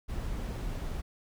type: noise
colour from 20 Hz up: brown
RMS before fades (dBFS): -35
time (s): 0.08-1.02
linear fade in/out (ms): 20
effects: none